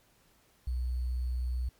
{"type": "tone with sample-and-hold", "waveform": "sine", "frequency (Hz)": 62.1, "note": "B1", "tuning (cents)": 10, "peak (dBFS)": -29, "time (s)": [0.67, 1.69], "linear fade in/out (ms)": 5, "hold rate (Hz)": 4410, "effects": ["pink hiss -66 dBFS RMS until 1.79 s", "MP3 96 kbps"]}